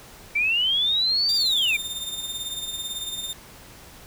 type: linear two-way sweep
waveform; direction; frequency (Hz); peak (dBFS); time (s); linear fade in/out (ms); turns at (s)
sine; up then down; 2287 to 4782 to 2287; -19; 0.35-1.77; 10; 1.35
type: tone with tremolo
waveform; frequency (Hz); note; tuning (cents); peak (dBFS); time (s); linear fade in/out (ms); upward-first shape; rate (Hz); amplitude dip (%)
sawtooth; 3626; A#7; -49; -24; 1.29-3.33; 0; sine; 18; 55
effects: pink hiss -46 dBFS RMS until 4.06 s